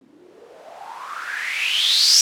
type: noise with low-pass filter sweep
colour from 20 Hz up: violet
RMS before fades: -22 dBFS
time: 0.01-2.21 s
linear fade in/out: 2 ms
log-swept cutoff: 250 to 5700 Hz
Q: 7.8
effects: none